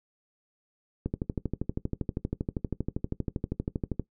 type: click train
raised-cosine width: 3 ms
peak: -16 dBFS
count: 38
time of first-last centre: 1.06-3.997 s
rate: 12.6 Hz
effects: noise-tail reverb RT60 0.1 s tail -17 dB re dry